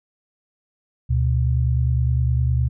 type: tone pair together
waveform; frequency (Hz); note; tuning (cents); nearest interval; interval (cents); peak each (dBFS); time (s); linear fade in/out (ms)
sine; 73.1 / 122.94; D2 / B2; -7 / -7; major sixth; 900; -19; 1.09-2.69; 20
effects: none